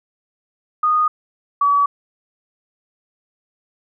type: tone pair in turn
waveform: sine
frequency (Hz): 1234 / 1140.8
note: D#6 / C#6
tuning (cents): -15 / +49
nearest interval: minor second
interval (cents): 136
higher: first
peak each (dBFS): -13 / -12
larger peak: second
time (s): 0.83-1.08 / 1.61-1.86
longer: neither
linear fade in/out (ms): 5
effects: none